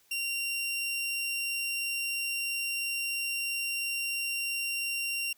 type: tone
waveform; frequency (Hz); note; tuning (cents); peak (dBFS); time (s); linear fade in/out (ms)
sawtooth; 2763; F7; -19; -27; 0.11-5.33; 5
effects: white hiss -65 dBFS RMS until 5.37 s